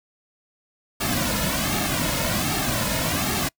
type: noise with flanger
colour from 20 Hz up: pink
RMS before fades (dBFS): -24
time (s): 1-3.49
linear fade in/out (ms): 10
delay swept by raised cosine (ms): 2 to 2.59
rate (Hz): 1.3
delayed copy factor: -0.75
effects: noise-tail reverb RT60 0.1 s tail -26 dB re dry